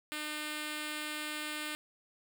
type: tone with notch filter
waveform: 5% pulse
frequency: 302.6 Hz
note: D#4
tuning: 48 cents flat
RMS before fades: -39 dBFS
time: 0.12-1.75 s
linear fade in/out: 0 ms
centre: 760 Hz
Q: 1.2
effects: 11-bit